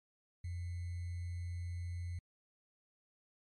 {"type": "tone with sample-and-hold", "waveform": "sine", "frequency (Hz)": 87.31, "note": "F2", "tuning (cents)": 0, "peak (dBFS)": -38, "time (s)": [0.44, 2.19], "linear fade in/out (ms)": 5, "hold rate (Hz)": 2100, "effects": ["MP3 48 kbps"]}